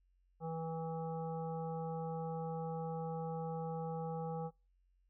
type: harmonic tone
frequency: 162.8 Hz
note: E3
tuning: 21 cents flat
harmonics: 1 / 3 / 5 / 7 / 8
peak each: -41 / -43 / -44 / -56 / -57 dBFS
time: 0.4-4.51 s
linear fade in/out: 50 ms
effects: noise-tail reverb RT60 0.3 s tail -26 dB re dry + added 45 Hz sine -70 dBFS peak until 5.09 s